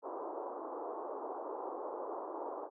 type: band-pass noise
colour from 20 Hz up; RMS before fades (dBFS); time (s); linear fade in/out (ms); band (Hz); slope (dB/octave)
pink; -42; 0.02-2.7; 50; 330 to 1100; 48
effects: none